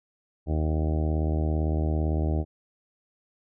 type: harmonic tone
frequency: 77.78 Hz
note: D#2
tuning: in tune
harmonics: 1 / 2 / 3 / 4 / 5 / 6 / 7 / 8 / 9 / 10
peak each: -24 / -31 / -36 / -33 / -37 / -42 / -42 / -39 / -43 / -44 dBFS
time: 0.46-2.45 s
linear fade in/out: 50 ms
effects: none